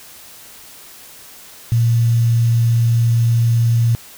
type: tone with quantisation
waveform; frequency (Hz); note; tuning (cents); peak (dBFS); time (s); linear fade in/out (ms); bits
sine; 116.54; A#2; 0; -11; 1.72-3.95; 0; 6
effects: white hiss -40 dBFS RMS until 4.17 s